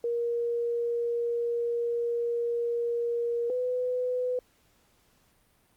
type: tone pair in turn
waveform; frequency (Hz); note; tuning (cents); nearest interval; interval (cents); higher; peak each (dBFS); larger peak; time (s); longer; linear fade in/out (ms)
sine; 471.9 / 500; A#4 / B4; +21 / +21; minor second; 100; second; -26 / -26; neither; 0.04-3.5 / 3.5-4.39; first; 2
effects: pink hiss -66 dBFS RMS until 5.76 s + Opus 48 kbps